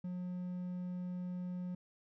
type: tone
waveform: triangle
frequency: 180 Hz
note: F#3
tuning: 47 cents flat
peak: -36 dBFS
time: 0.04-1.75 s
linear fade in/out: 5 ms
effects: none